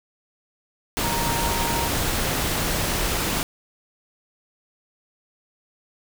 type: tone in noise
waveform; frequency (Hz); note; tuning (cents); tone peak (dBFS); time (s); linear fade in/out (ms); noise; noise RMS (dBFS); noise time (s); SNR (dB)
sine; 932.3; A#5; 0; -27; 1.04-1.88; 0; pink; -24; 0.97-3.43; -6
effects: none